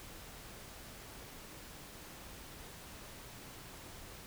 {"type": "silence", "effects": ["pink hiss -51 dBFS RMS until 4.26 s"]}